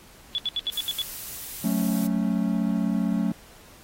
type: tone bursts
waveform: sine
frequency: 3423 Hz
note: A7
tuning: 48 cents flat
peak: -23 dBFS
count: 7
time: 0.35-1.018 s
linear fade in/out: 0 ms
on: 32 ms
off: 74 ms
type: noise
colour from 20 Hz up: blue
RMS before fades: -36 dBFS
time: 0.72-2.07 s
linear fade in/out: 5 ms
type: chord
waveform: triangle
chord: F# minor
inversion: none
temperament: equal with one note detuned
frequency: 184.25 / 220 / 277.2 Hz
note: F#3 / A3 / C#4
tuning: -7 / 0 / 0 cents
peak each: -24 / -23 / -27 dBFS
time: 1.64-3.32 s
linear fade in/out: 5 ms
effects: pink hiss -51 dBFS RMS until 3.83 s + AAC 48 kbps